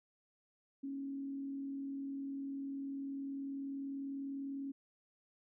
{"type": "tone with frequency modulation", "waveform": "sine", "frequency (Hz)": 275.1, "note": "C#4", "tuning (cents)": -13, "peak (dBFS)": -39, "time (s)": [0.83, 4.72], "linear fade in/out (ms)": 10, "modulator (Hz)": 40.1, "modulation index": 0.27, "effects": []}